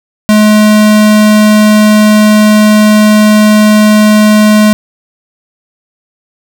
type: tone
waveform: square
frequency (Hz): 212.5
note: G#3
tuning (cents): +40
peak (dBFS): -3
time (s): 0.29-4.73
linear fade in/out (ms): 0
effects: none